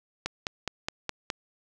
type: click train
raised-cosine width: 0.2 ms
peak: -12 dBFS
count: 6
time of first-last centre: 0.26-1.302 s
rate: 4.8 Hz
effects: none